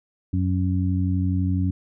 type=harmonic tone; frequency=92 Hz; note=F#2; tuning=9 cents flat; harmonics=1 / 2 / 3; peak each=-21 / -26 / -27 dBFS; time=0.33-1.71 s; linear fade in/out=5 ms; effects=none